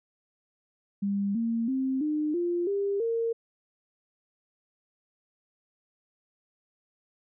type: tone with pitch steps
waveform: sine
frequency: 200 / 229.7 / 263.9 / 303.1 / 348.2 / 400 / 459.5 Hz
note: G3 / A#3 / C4 / D#4 / F4 / G4 / A#4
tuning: +35 / -25 / +15 / -45 / -5 / +35 / -25 cents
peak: -25 dBFS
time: 1.02-3.33 s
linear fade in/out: 10 ms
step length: 330 ms
effects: none